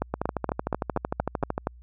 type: two click trains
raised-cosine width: 1 ms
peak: -11 / -12 dBFS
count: 8 / 20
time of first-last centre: 0.02-1.671 / 0.14-1.579 s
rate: 4.24 / 13.2 Hz
effects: added 60 Hz sine -46 dBFS peak until 1.82 s